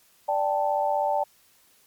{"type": "chord", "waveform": "sine", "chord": "D suspended fourth", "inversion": "none", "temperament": "equal", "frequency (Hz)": [587.3, 784, 880], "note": ["D5", "G5", "A5"], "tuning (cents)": [0, 0, 0], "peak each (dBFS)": -26, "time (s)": [0.28, 1.24], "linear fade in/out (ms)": 10, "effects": ["white hiss -60 dBFS RMS until 1.86 s", "MP3 96 kbps"]}